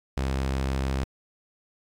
sawtooth tone, 66.7 Hz, C2, 34 cents sharp, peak -21 dBFS, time 0.17-1.04 s, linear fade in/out 0 ms, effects low-pass 8000 Hz 12 dB/octave + 9-bit

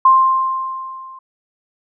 sine tone with level ramp, 1052 Hz, C6, 9 cents sharp, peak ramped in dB -5 to -34 dBFS, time 0.05-1.19 s, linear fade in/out 5 ms, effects none

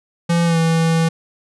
square tone with pitch glide, 170 to 163.92 Hz, F3 to E3, -46 to -9 cents, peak -14 dBFS, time 0.29-1.09 s, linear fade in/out 10 ms, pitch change -63 cents, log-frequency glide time 0.45-0.58 s, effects resampled to 24000 Hz

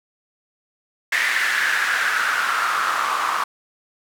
white noise with band-pass filter sweep, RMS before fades -21 dBFS, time 1.12-3.44 s, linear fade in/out 5 ms, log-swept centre 1900 to 1100 Hz, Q 5.1, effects none

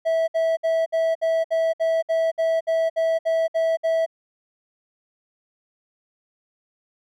triangle tone bursts, 653 Hz, E5, 17 cents flat, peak -16 dBFS, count 14, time 0.05-4.063 s, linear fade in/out 20 ms, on 230 ms, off 61 ms, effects none

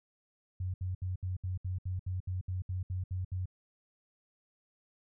sine tone bursts, 92.1 Hz, F#2, 7 cents flat, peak -32 dBFS, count 14, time 0.6-3.457 s, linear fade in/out 5 ms, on 140 ms, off 69 ms, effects none

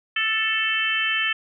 harmonic tone, 440.6 Hz, A4, 2 cents sharp, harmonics 3 / 4 / 5 / 6 / 7, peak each -31 / -25 / -30 / -25 / -26 dBFS, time 0.16-1.33 s, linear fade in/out 5 ms, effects none

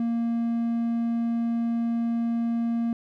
triangle tone, 232.5 Hz, A#3, 4 cents flat, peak -21 dBFS, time 0-2.93 s, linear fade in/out 2 ms, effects none

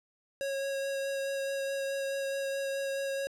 square tone with vibrato, 548 Hz, C#5, 20 cents flat, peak -32 dBFS, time 0.41-3.27 s, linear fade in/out 0 ms, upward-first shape sine, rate 4.7 Hz, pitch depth 10 cents each way, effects low-pass 12000 Hz 12 dB/octave

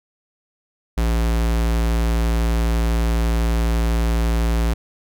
square tone, 57 Hz, A#1, 38 cents flat, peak -17 dBFS, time 0.97-4.74 s, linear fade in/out 10 ms, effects none

